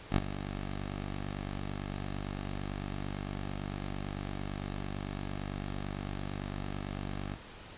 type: tone with ADSR envelope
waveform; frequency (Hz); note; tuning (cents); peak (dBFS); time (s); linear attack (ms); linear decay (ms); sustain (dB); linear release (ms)
10% pulse; 48.91; G1; -3; -15; 0.1-7.37; 63; 37; -13; 38
effects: pink hiss -49 dBFS RMS until 7.77 s + resampled to 8000 Hz

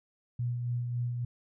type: tone with tremolo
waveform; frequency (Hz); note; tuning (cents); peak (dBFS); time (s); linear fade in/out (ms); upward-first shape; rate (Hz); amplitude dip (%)
sine; 121.2; B2; -32; -28; 0.39-1.25; 5; sine; 3.6; 35
effects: none

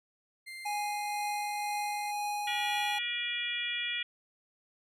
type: tone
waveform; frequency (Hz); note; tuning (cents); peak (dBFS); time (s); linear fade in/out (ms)
35% pulse; 2093; C7; 0; -40; 0.46-2.12; 20
type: tone with tremolo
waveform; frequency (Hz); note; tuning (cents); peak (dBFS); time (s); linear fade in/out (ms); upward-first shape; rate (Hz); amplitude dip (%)
square; 828; G#5; -5; -32; 0.65-2.99; 10; triangle; 2; 25
type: harmonic tone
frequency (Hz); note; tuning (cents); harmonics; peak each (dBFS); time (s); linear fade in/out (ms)
480; B4; -49; 3 / 4 / 5 / 6 / 7; -45 / -38 / -36 / -40 / -36; 2.47-4.03; 5
effects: resampled to 32000 Hz

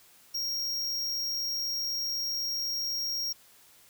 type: tone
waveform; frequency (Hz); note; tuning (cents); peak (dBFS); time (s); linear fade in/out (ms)
square; 5588; F8; 0; -30; 0.34-3.33; 10
effects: white hiss -58 dBFS RMS until 3.89 s

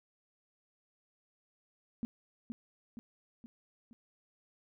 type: tone with echo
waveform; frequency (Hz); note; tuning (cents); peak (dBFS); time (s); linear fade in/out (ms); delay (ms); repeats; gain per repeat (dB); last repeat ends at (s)
sine; 233.1; A#3; 0; -32; 2.03-2.05; 0; 470; 4; -5; 3.93
effects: none

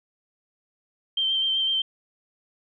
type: tone with vibrato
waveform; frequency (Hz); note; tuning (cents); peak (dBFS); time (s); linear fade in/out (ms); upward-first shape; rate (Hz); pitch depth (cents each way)
sine; 3136; G7; 0; -21; 1.17-1.82; 5; sine; 7.9; 19
effects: none

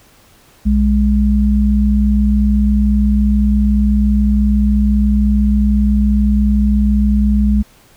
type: tone pair together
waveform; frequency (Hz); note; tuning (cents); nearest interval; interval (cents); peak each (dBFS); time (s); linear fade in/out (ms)
sine; 61.74 / 207.7; B1 / G#3; 0 / 0; octave + major sixth; 2100; -12; 0.65-7.63; 20
effects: pink hiss -48 dBFS RMS until 7.96 s

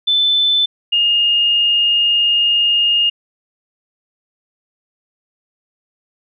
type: tone pair in turn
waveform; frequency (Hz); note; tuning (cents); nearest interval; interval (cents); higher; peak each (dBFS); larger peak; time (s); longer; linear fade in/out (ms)
sine; 3520 / 2839; A7 / F7; 0 / +28; major third; 372; first; -11; neither; 0.07-0.66 / 0.92-3.1; second; 10
effects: none

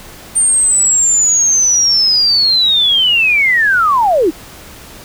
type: linear sweep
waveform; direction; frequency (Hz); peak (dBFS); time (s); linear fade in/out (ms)
sine; down; 8870 to 282.2; -8; 0.35-4.31; 20
effects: pink hiss -35 dBFS RMS until 5.04 s

